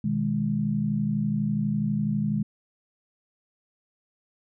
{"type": "chord", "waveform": "sine", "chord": "G# minor", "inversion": "first", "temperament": "equal", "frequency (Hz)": [123.47, 155.56, 207.7], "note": ["B2", "D#3", "G#3"], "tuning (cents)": [0, 0, 0], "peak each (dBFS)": [-31, -28, -25], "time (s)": [0.04, 2.43], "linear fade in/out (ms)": 5, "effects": []}